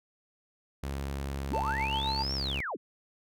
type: tone with pitch glide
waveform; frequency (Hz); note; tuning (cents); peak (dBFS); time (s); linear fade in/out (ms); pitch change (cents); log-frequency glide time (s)
sawtooth; 69 to 68.05; C#2 to C#2; -7 to -31; -29; 0.83-2.61; 5; -24; 1.11-2.3
type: linear two-way sweep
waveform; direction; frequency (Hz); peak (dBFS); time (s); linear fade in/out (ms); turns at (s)
sine; up then down; 116.54 to 5588 to 128.7; -32; 1.5-2.77; 20; 2.34
type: tone with tremolo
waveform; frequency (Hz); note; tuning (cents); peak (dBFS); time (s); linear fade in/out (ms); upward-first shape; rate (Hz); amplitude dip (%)
triangle; 889; A5; +18; -27; 1.53-2.23; 10; sine; 7.6; 55
effects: none